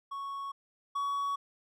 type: tone pair in turn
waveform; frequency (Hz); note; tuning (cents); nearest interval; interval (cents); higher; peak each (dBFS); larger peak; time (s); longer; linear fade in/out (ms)
triangle; 1108.7 / 1124.8; C#6 / C#6; 0 / +25; unison; 25; second; -34 / -28; second; 0.11-0.52 / 0.95-1.36; neither; 10
effects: none